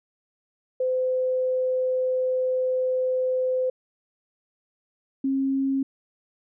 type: tone pair in turn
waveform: sine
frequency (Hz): 512 / 270.1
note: C5 / C#4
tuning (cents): -38 / -45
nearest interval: major seventh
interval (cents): 1107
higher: first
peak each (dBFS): -21 / -21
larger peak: neither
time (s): 0.8-3.7 / 5.24-5.83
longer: first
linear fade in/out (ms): 5
effects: none